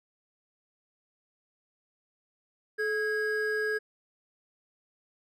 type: tone pair together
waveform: triangle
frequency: 430.1 / 1643 Hz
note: A4 / G#6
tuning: -39 / -19 cents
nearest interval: octave + major seventh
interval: 2320 cents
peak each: -28 dBFS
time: 2.78-3.79 s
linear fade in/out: 20 ms
effects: none